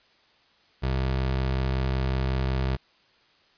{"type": "tone", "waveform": "25% pulse", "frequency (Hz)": 65.41, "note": "C2", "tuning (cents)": 0, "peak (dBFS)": -20, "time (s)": [0.82, 2.77], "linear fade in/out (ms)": 20, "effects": ["white hiss -61 dBFS RMS until 3.57 s", "resampled to 11025 Hz"]}